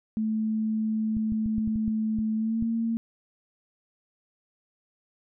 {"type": "tone with pitch glide", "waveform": "sine", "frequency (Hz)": [218.4, 228.1], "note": ["A3", "A#3"], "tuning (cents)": [-13, -37], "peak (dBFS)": -24, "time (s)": [0.17, 2.97], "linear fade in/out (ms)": 0, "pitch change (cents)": 76, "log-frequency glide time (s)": [2.36, 2.64]}
{"type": "clicks", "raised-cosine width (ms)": 5, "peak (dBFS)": -22, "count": 9, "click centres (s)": [1.168, 1.322, 1.46, 1.582, 1.676, 1.758, 1.879, 2.188, 2.625]}
{"effects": []}